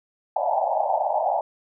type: band-pass noise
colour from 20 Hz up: white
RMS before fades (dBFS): -23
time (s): 0.36-1.41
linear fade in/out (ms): 2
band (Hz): 580 to 890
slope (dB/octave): 96
effects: none